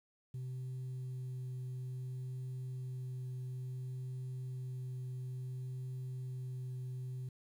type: tone with vibrato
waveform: sine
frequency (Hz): 128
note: C3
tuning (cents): -38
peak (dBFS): -37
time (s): 0.34-7.29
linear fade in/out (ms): 5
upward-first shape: triangle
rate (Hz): 0.58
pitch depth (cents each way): 9
effects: tanh soft clip ceiling -38 dBFS + 11-bit